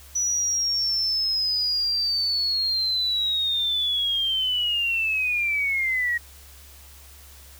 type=linear sweep; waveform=sine; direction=down; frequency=5920 to 1883 Hz; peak=-21 dBFS; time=0.15-6.18 s; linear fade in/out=10 ms; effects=added 69 Hz sine -47 dBFS peak until 7.59 s + white hiss -49 dBFS RMS until 7.59 s